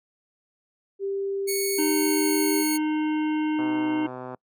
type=tone; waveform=sine; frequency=393.9 Hz; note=G4; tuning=8 cents sharp; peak=-25 dBFS; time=0.99-2.65 s; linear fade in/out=50 ms
type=tone with pitch glide; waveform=5% pulse; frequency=2217 to 2199 Hz; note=C#7 to C#7; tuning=0 to -14 cents; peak=-17 dBFS; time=1.47-2.78 s; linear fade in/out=20 ms; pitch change=-14 cents; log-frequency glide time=1.94-2.64 s
type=harmonic tone; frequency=307.5 Hz; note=D#4; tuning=20 cents flat; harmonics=1 / 3 / 5 / 7 / 9 / 10; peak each=-22 / -34 / -41 / -41 / -42 / -47 dBFS; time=1.78-4.07 s; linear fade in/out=10 ms
type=click train; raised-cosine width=1 ms; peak=-22 dBFS; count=97; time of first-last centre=3.59-4.346 s; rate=127 Hz
effects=noise-tail reverb RT60 0.1 s tail -26 dB re dry + high-pass 150 Hz 12 dB/octave